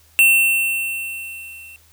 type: tone with level ramp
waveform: square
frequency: 2700 Hz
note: E7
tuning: 41 cents sharp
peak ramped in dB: -9 to -39 dBFS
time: 0.19-1.76 s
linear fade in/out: 0 ms
effects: added 79 Hz sine -54 dBFS peak until 1.92 s + white hiss -54 dBFS RMS until 1.92 s